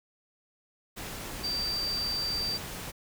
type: tone in noise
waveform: sine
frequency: 4669 Hz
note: D8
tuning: 11 cents flat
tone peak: -29 dBFS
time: 1.43-2.58 s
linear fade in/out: 20 ms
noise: pink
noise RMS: -39 dBFS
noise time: 0.96-2.92 s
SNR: +7 dB
effects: none